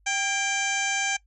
harmonic tone with a mistuned harmonic, 784 Hz, G5, in tune, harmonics 1 / 2 / 3 / 4 / 5 / 6 / 7 / 8 / 9 / 10, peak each -31 / -30 / -29 / -34 / -42 / -43 / -43 / -32 / -36 / -44 dBFS, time 0.06-1.17 s, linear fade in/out 10 ms, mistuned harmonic 2, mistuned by +54 cents, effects noise-tail reverb RT60 0.1 s tail -20 dB re dry + added 50 Hz sine -59 dBFS peak until 1.26 s

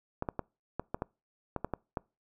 clicks, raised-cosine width 1 ms, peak -18 dBFS, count 10, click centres 0.224 / 0.288 / 0.393 / 0.796 / 0.945 / 1.021 / 1.563 / 1.646 / 1.737 / 1.972 s, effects noise-tail reverb RT60 0.3 s tail -26 dB re dry

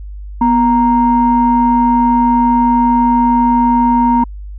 sine tone pair together, 244.8 / 932.3 Hz, B3 / A#5, -15 / 0 cents, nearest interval octave + major seventh, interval 2315 cents, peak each -10 dBFS, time 0.41-4.24 s, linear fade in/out 5 ms, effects tanh soft clip ceiling -1 dBFS + added 50 Hz sine -25 dBFS peak until 4.58 s

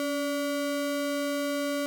square ring-modulated tone, 430 Hz, A4, 40 cents flat, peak -25 dBFS, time 0-1.86 s, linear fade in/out 0 ms, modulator 149 Hz, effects none

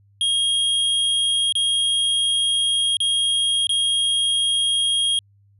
square tone with dropouts, 3258 Hz, G#7, 34 cents flat, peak -18 dBFS, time 0.21-5.19 s, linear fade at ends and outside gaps 1 ms, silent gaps 1.524-1.553 / 2.969-3.003 / 3.67-3.693 s, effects added 100 Hz sine -53 dBFS peak until 5.59 s + resampled to 32000 Hz

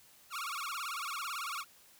sawtooth tone with vibrato, 1244.5 Hz, D#6, in tune, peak -33 dBFS, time 0.3-1.65 s, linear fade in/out 50 ms, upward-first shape sine, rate 18 Hz, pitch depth 230 cents each way, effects white hiss -61 dBFS RMS until 1.99 s

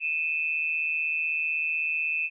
sine tone pair together, 2481 / 2637 Hz, D#7 / E7, -6 / 0 cents, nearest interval minor second, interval 106 cents, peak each -29 / -27 dBFS, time 0-2.3 s, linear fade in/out 50 ms, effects none

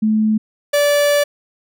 sine / 45% pulse tone pair in turn, 216.5 / 580 Hz, A3 / D5, -28 / -22 cents, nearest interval octave + perfect fourth, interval 1706 cents, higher second, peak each -12 / -12 dBFS, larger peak neither, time 0.02-0.38 / 0.73-1.24 s, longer second, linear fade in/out 10 ms, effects none

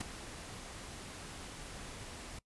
pink noise with ADSR envelope, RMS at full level -36 dBFS, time 0-2.39 s, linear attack 9 ms, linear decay 10 ms, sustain -11 dB, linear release 5 ms, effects noise-tail reverb RT60 0.1 s tail -21 dB re dry + resampled to 24000 Hz

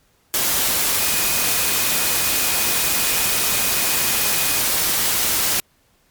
sine tone in noise, 2489 Hz, D#7, in tune, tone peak -30 dBFS, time 0.99-4.59 s, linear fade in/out 0 ms, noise white, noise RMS -19 dBFS, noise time 0.34-5.6 s, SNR -14 dB, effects pink hiss -60 dBFS RMS until 6.1 s + MP3 96 kbps

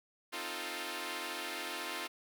5% pulse chord, F dominant seventh, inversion second, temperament equal, 261.6 / 311.1 / 349.2 / 440 Hz, C4 / Eb4 / F4 / A4, 0 / 0 / 0 / 0 cents, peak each -35 / -33 / -30 / -33 dBFS, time 0.32-2.08 s, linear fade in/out 20 ms, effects none

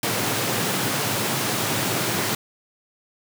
pink high-pass noise, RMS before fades -24 dBFS, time 0.03-2.35 s, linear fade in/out 2 ms, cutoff 100 Hz, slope 96 dB/octave, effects none

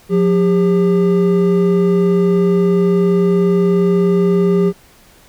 triangle tone pair together, 178.7 / 400.9 Hz, F3 / G4, +40 / +39 cents, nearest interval octave + major second, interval 1399 cents, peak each -11 dBFS, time 0.09-4.73 s, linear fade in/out 50 ms, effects pink hiss -47 dBFS RMS until 5.28 s

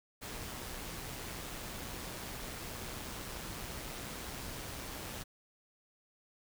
pink noise with amplitude modulation, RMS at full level -42 dBFS, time 0.21-5.24 s, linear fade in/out 20 ms, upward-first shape sine, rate 126 Hz, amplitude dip 30%, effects none

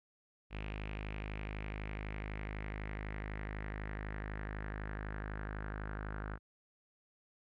sawtooth tone with low-pass filter sweep, 52 Hz, G#1, 3 cents sharp, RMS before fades -42 dBFS, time 0.5-6.39 s, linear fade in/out 50 ms, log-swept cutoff 2600 to 1500 Hz, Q 4.3, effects none

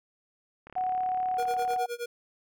click train, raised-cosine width 0.5 ms, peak -31 dBFS, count 40, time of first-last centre 0.67-1.762 s, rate 35.7 Hz
sine tone, 740 Hz, F#5, in tune, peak -26 dBFS, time 0.76-1.86 s, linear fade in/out 5 ms
square tone with tremolo, 477.5 Hz, A#4, 42 cents sharp, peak -31 dBFS, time 1.38-2.06 s, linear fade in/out 5 ms, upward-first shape sine, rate 9.6 Hz, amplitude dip 95%
effects none

